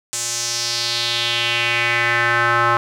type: tone with band-pass filter sweep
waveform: square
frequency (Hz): 118.3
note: A#2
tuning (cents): +26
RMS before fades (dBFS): -19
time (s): 0.13-2.77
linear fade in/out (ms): 0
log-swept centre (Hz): 7500 to 1200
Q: 3
effects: none